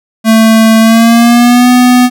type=tone with pitch glide; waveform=square; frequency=222.6 to 248.4 Hz; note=A3 to B3; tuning=+20 to +10 cents; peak=-3 dBFS; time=0.24-2.1 s; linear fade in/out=50 ms; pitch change=+190 cents; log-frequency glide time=0.8-1.69 s; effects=none